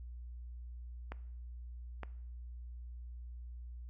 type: clicks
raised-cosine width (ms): 0.5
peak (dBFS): -27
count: 2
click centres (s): 1.12 / 2.033
effects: noise-tail reverb RT60 0.7 s tail -19 dB re dry + added 60 Hz sine -44 dBFS peak until 3.89 s